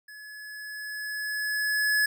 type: tone with level ramp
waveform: square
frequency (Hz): 1702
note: G#6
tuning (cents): +42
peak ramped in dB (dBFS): -44 to -21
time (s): 0.08-2.06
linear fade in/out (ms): 5
effects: none